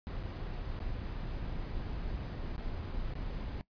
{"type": "noise with dropouts", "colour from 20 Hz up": "brown", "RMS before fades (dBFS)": -38, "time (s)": [0.07, 3.61], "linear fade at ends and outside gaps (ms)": 0, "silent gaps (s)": [[0.229, 0.236], [0.791, 0.802], [2.563, 2.58], [3.137, 3.154]], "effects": ["noise-tail reverb RT60 0.1 s tail -20 dB re dry", "resampled to 11025 Hz"]}